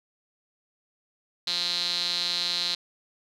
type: tone with band-pass filter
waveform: sawtooth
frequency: 175 Hz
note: F3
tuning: 4 cents sharp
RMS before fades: -28 dBFS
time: 1.47-2.75 s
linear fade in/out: 5 ms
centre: 4100 Hz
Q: 8.7
effects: none